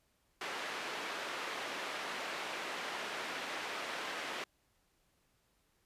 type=band-pass noise; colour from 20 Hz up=white; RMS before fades=-41 dBFS; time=0.41-4.44 s; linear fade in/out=2 ms; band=320 to 2400 Hz; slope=12 dB/octave; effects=pink hiss -75 dBFS RMS until 5.85 s + resampled to 32000 Hz